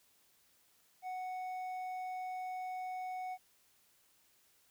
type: tone with hard clipping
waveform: sine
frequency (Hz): 740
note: F#5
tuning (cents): 0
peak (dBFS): -40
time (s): 1.02-3.38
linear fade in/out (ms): 50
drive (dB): 5
effects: white hiss -70 dBFS RMS until 4.7 s